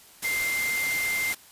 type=tone in noise; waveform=sine; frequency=2093 Hz; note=C7; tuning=in tune; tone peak=-25 dBFS; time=0.24-1.33 s; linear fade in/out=10 ms; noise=white; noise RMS=-32 dBFS; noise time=0.22-1.35 s; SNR=+4 dB; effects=white hiss -52 dBFS RMS until 1.51 s + resampled to 32000 Hz